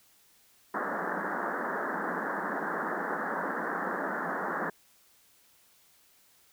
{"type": "band-pass noise", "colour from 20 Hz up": "white", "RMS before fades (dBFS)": -33, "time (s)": [0.74, 4.7], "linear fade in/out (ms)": 5, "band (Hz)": [170, 1800], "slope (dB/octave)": 96, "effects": ["white hiss -63 dBFS RMS until 6.52 s"]}